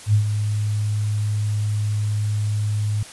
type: tone with ADSR envelope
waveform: sine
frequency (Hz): 105.1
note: G#2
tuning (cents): +21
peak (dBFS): -11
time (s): 0.06-3.03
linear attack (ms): 76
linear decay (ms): 97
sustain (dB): -8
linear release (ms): 4
effects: white hiss -40 dBFS RMS until 3.12 s + resampled to 24000 Hz